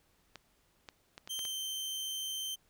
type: clicks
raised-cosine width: 0.2 ms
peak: -28 dBFS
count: 6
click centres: 0.357 / 0.888 / 1.179 / 1.275 / 1.392 / 1.452 s
type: tone with pitch glide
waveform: sawtooth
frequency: 3136 to 3113 Hz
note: G7 to G7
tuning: 0 to -13 cents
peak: -33 dBFS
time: 1.29-2.56 s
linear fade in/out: 20 ms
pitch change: -13 cents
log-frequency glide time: 1.4-1.54 s
effects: pink hiss -71 dBFS RMS until 2.69 s